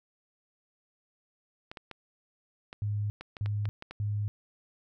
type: clicks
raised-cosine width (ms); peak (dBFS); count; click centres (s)
0.3; -25; 10; 1.715 / 1.772 / 1.913 / 2.729 / 3.21 / 3.368 / 3.46 / 3.655 / 3.824 / 3.91
type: tone bursts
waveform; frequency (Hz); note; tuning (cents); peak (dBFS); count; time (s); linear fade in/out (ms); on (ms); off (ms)
sine; 103.83; G#2; 0; -28; 3; 2.82-4.28; 0; 280; 310
effects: none